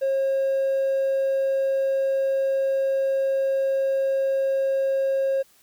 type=tone; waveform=triangle; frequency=540 Hz; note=C#5; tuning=45 cents flat; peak=-17 dBFS; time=0.01-5.43 s; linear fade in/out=20 ms; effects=tanh soft clip ceiling -15 dBFS + white hiss -58 dBFS RMS until 5.62 s